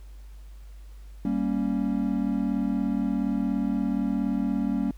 triangle chord, G diminished, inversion none, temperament equal, 196 / 233.1 / 277.2 Hz, G3 / Bb3 / Db4, 0 / 0 / 0 cents, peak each -26 dBFS, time 1.25-4.91 s, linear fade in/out 2 ms, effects added 50 Hz sine -41 dBFS peak until 4.97 s + pink hiss -61 dBFS RMS until 4.97 s

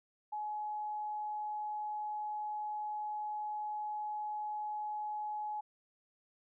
sine tone, 845 Hz, G#5, 30 cents sharp, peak -36 dBFS, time 0.32-5.61 s, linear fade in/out 10 ms, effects none

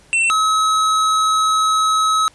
square tone pair in turn, 2695 / 1282.9 Hz, E7 / E6, +38 / -47 cents, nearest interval octave + minor second, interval 1285 cents, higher first, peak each -14 dBFS, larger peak neither, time 0.13-0.3 / 0.3-2.28 s, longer second, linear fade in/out 0 ms, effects pink hiss -50 dBFS RMS until 2.34 s + resampled to 24000 Hz

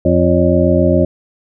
harmonic tone with a mistuned harmonic, 87.31 Hz, F2, in tune, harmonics 1 / 2 / 3 / 4 / 6 / 7, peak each -16 / -16 / -16 / -16 / -16 / -16 dBFS, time 0.05-1.05 s, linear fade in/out 5 ms, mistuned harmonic 6, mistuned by +87 cents, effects none

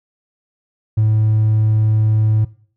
triangle tone, 108.4 Hz, A2, 25 cents flat, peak -8 dBFS, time 0.97-2.45 s, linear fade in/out 10 ms, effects noise-tail reverb RT60 0.5 s tail -22 dB re dry + tanh soft clip ceiling -6 dBFS

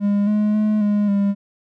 triangle tone with pitch steps, 203.1 / 210.5 / 213 / 206.7 / 200.4 Hz, G#3 / G#3 / G#3 / G#3 / G3, -38 / +24 / +44 / -8 / +38 cents, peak -13 dBFS, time 0-1.35 s, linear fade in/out 50 ms, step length 270 ms, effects none

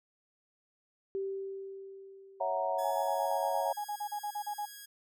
sine tone with exponential decay, 389.2 Hz, G4, 12 cents flat, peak -31 dBFS, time 1.15-3.41 s, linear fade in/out 0 ms, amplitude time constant 490 ms
sine chord, F# dominant seventh, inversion second, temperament equal, 554.4 / 659.3 / 740 / 932.3 Hz, C#5 / E5 / F#5 / A#5, 0 / 0 / 0 / 0 cents, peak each -35 dBFS, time 2.4-3.73 s, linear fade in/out 10 ms
5% pulse tone with pitch glide, 1696 to 1650.6 Hz, G#6 to G#6, +36 to -11 cents, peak -36 dBFS, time 2.78-4.86 s, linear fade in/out 10 ms, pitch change -47 cents, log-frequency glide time 2.93-3.4 s
sine tone bursts, 830.6 Hz, G#5, in tune, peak -33 dBFS, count 16, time 2.84-4.657 s, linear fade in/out 10 ms, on 77 ms, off 39 ms
effects none

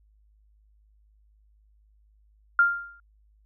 sine tone with exponential decay, 1396.9 Hz, F6, in tune, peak -13 dBFS, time 2.59-3 s, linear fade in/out 2 ms, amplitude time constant 88 ms, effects added 52 Hz sine -58 dBFS peak until 3.45 s

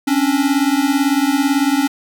square beating tone pair, 270.1 / 288.1 Hz, C#4 / D4, -45 / -33 cents, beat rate 18 Hz, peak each -17 dBFS, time 0.07-1.88 s, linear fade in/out 10 ms, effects none

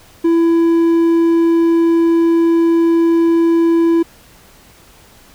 triangle tone with hard clipping, 333.5 Hz, E4, 20 cents sharp, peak -10 dBFS, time 0.24-4.03 s, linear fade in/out 10 ms, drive 6 dB, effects pink hiss -45 dBFS RMS until 5.34 s

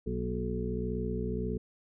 harmonic tone with a mistuned harmonic, 61.74 Hz, B1, in tune, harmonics 1 / 2 / 3 / 4 / 6 / 7, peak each -36 / -39 / -37 / -38 / -40 / -37 dBFS, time 0.06-1.58 s, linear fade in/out 10 ms, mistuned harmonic 4, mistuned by -49 cents, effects none

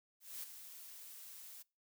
blue noise with ADSR envelope, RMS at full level -44 dBFS, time 0.2-1.63 s, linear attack 230 ms, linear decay 15 ms, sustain -9 dB, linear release 15 ms, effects noise-tail reverb RT60 0.3 s tail -24 dB re dry

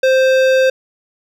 sine tone with hard clipping, 523.3 Hz, C5, in tune, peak -11 dBFS, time 0.03-0.7 s, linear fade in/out 5 ms, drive 15 dB, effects none

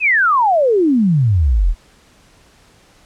sine exponential sweep, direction down, 2650 to 35.23 Hz, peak -10 dBFS, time 0-1.75 s, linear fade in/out 50 ms, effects pink hiss -50 dBFS RMS until 3.05 s + low-pass 9000 Hz 12 dB/octave

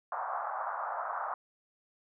pink band-pass noise, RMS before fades -36 dBFS, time 0.12-1.34 s, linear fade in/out 2 ms, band 660 to 1400 Hz, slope 48 dB/octave, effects none

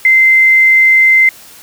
sine tone, 2076 Hz, C7, 14 cents flat, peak -4 dBFS, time 0.05-1.29 s, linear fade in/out 2 ms, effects white hiss -37 dBFS RMS until 1.62 s

